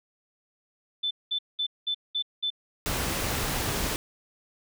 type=tone bursts; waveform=sine; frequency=3520 Hz; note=A7; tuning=in tune; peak=-25 dBFS; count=6; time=1.03-2.504 s; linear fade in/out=10 ms; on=79 ms; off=200 ms
type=noise; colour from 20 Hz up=pink; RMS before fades=-29 dBFS; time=2.86-3.96 s; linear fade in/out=0 ms
effects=none